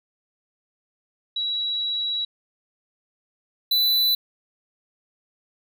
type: tone pair in turn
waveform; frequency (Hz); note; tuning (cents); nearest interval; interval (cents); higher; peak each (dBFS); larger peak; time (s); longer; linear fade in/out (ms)
sine / square; 3895 / 3986; B7 / B7; -25 / +15; unison; 40; second; -23 / -18; second; 1.36-2.25 / 3.71-4.15; first; 5
effects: none